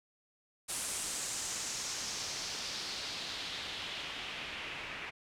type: noise with low-pass filter sweep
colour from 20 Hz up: white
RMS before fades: -40 dBFS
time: 0.68-5.11 s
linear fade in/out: 20 ms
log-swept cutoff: 9300 to 2300 Hz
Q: 2.2
effects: none